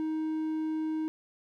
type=tone; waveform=triangle; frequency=314.1 Hz; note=D#4; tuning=16 cents sharp; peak=-27 dBFS; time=0-1.08 s; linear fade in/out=0 ms; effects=none